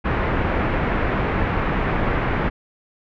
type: low-pass noise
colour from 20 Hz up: pink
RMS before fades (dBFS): -21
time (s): 0.04-2.5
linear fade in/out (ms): 20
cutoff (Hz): 2200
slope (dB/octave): 24
effects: none